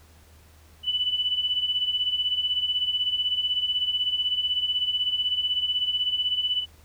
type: beating tone pair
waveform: sine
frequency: 2969 / 2985 Hz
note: F#7 / F#7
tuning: +5 / +15 cents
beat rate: 16 Hz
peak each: -29 / -24 dBFS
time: 0.83-6.66 s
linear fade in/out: 50 ms
effects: added 78 Hz sine -52 dBFS peak until 6.84 s + pink hiss -57 dBFS RMS until 6.84 s